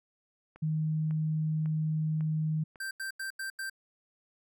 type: click train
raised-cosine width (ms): 0.5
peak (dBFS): -36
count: 5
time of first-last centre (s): 0.56-2.758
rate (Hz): 1.82
type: tone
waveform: sine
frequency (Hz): 156.1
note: D#3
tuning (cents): +6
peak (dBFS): -27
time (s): 0.62-2.64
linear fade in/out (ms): 10
type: tone bursts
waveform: square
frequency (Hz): 1568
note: G6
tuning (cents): 0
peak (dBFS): -35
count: 5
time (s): 2.8-3.698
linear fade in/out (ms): 5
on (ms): 110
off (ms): 87
effects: none